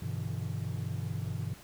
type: chord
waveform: triangle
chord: E minor seventh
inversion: first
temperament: just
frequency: 98.89 / 123.61 / 148.33 / 164.81 Hz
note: G2 / B2 / D3 / E3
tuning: +16 / +2 / +18 / 0 cents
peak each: -34 / -34 / -38 / -37 dBFS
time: 0.02-1.54 s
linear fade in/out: 5 ms
effects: tanh soft clip ceiling -25 dBFS + pink hiss -53 dBFS RMS until 1.63 s